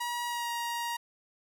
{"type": "tone with pitch glide", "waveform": "sawtooth", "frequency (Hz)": [959, 943.6], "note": ["A#5", "A#5"], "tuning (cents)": [49, 21], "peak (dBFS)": -28, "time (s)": [0, 0.97], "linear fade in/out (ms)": 10, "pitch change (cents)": -28, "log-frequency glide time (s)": [0.26, 0.5], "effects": []}